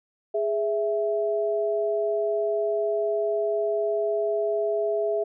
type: tone pair together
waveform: sine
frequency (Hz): 415.3 / 659.3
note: G#4 / E5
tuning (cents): 0 / 0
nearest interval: minor sixth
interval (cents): 800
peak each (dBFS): -25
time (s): 0.34-5.24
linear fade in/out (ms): 10
effects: none